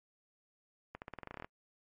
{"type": "accelerating click train", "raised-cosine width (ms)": 0.5, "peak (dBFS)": -28, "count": 13, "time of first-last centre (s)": [0.95, 1.445], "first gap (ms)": 69, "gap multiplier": 0.9, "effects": ["noise-tail reverb RT60 0.1 s tail -25 dB re dry", "MP3 48 kbps"]}